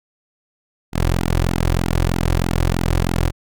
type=tone with flanger; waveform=sawtooth; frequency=43.07 Hz; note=F1; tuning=23 cents flat; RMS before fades=-18 dBFS; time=0.92-3.32 s; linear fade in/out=50 ms; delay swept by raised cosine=1.7 to 4.7 ms; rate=3.2 Hz; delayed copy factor=-1; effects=none